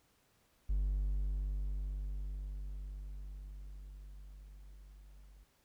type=tone with level ramp; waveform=triangle; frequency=49 Hz; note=G1; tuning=in tune; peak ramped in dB=-27 to -53 dBFS; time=0.69-5.44 s; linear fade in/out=10 ms; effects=tanh soft clip ceiling -23 dBFS + pink hiss -72 dBFS RMS until 5.64 s